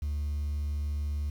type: tone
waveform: sine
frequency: 73.42 Hz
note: D2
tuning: in tune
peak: -26 dBFS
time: 0.02-1.3 s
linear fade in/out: 5 ms
effects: tanh soft clip ceiling -28 dBFS + 9-bit